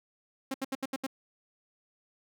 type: tone bursts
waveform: sawtooth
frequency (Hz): 267.4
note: C4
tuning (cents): +38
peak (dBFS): -27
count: 6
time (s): 0.51-1.067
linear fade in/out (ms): 5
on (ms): 32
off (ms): 73
effects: none